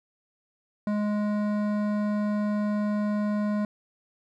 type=tone with hard clipping; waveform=triangle; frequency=208.6 Hz; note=G#3; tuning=8 cents sharp; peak=-26 dBFS; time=0.87-3.65 s; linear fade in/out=2 ms; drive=17 dB; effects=none